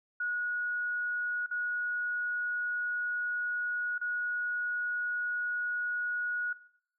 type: tone with dropouts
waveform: sine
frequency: 1455 Hz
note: F#6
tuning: 29 cents flat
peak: -30 dBFS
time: 0.2-6.53 s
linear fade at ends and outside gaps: 5 ms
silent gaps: 1.463-1.51 / 3.981-4.012 s
effects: noise-tail reverb RT60 0.7 s tail -19 dB re dry